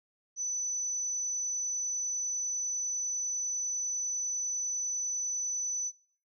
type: tone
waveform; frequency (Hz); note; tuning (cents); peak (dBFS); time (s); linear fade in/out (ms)
sine; 5990; F#8; +20; -30; 0.36-5.92; 50
effects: noise-tail reverb RT60 0.5 s tail -20 dB re dry